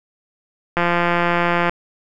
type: click train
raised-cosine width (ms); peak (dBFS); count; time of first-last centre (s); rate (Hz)
0.5; -3; 161; 0.77-1.695; 173
effects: none